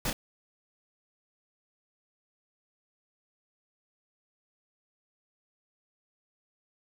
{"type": "noise with echo", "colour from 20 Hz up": "pink", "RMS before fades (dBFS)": -31, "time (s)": [0.05, 0.1], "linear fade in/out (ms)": 2, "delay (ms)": 30, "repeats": 1, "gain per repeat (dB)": -3, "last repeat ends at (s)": 0.13, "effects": []}